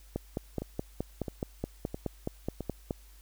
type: two click trains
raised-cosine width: 2 ms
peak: -22 / -18 dBFS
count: 4 / 14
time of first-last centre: 0.62-2.607 / 0.16-2.908 s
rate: 1.51 / 4.73 Hz
effects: added 50 Hz sine -52 dBFS peak until 3.21 s + white hiss -61 dBFS RMS until 3.21 s